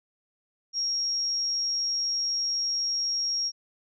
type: tone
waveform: sine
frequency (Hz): 5588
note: F8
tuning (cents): 0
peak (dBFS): -25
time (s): 0.73-3.52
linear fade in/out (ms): 50
effects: none